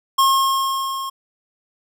square tone with level ramp, 1077 Hz, C6, 50 cents sharp, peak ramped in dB -12 to -26 dBFS, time 0.18-1.1 s, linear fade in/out 10 ms, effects none

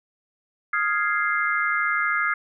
sine chord, F minor seventh, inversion third, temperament equal, 1244.5 / 1396.9 / 1661.2 / 2093 Hz, Eb6 / F6 / Ab6 / C7, 0 / 0 / 0 / 0 cents, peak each -26 dBFS, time 0.73-2.34 s, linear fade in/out 5 ms, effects none

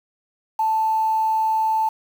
sine tone with quantisation, 880 Hz, A5, in tune, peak -17 dBFS, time 0.59-1.89 s, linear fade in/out 5 ms, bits 7, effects none

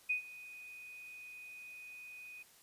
sine tone with ADSR envelope, 2489 Hz, D#7, in tune, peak -29 dBFS, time 0.09-2.43 s, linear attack 14 ms, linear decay 110 ms, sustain -19 dB, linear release 8 ms, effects white hiss -63 dBFS RMS until 2.62 s + resampled to 32000 Hz

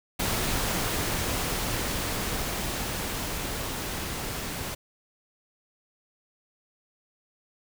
pink noise with level ramp, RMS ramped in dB -27 to -34 dBFS, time 0.19-4.75 s, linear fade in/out 10 ms, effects none

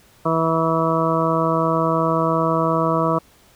harmonic tone, 162.8 Hz, E3, 21 cents flat, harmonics 1 / 2 / 3 / 4 / 6 / 7 / 8, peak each -23 / -24 / -24 / -23 / -25 / -23 / -27 dBFS, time 0.25-3.19 s, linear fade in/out 10 ms, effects pink hiss -53 dBFS RMS until 3.55 s

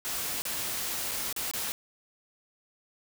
white noise with dropouts, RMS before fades -33 dBFS, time 0.05-1.72 s, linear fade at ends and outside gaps 0 ms, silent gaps 0.42-0.453 / 1.112-1.116 / 1.327-1.363 / 1.513-1.536 s, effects none

